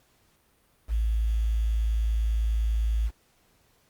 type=tone with quantisation; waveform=sine; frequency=55 Hz; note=A1; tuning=in tune; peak=-22 dBFS; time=0.88-3.11 s; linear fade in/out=50 ms; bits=8; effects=pink hiss -65 dBFS RMS until 3.89 s + Opus 48 kbps